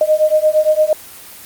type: beating tone pair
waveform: sine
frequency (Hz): 613 / 621.7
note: D#5 / D#5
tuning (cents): -26 / -2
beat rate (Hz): 8.7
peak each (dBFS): -13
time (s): 0.01-0.93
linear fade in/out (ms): 2
effects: white hiss -36 dBFS RMS until 1.45 s + Opus 24 kbps